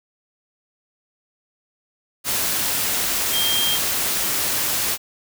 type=tone in noise; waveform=sine; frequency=3200 Hz; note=G7; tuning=35 cents sharp; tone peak=-20 dBFS; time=3.31-3.79 s; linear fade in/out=50 ms; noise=white; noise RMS=-22 dBFS; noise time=2.24-4.98 s; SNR=-1 dB; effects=none